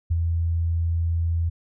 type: tone with ADSR envelope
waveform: sine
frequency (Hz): 83.6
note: E2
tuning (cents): +25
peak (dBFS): -17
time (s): 0.1-1.5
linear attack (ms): 15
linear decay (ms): 33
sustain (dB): -3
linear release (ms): 16
effects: none